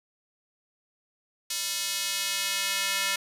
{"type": "tone with high-pass filter sweep", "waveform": "square", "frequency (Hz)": 196, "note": "G3", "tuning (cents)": 0, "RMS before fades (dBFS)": -29, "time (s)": [1.5, 3.16], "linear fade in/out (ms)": 5, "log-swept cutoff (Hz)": [4300, 2000], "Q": 0.92, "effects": ["resampled to 32000 Hz"]}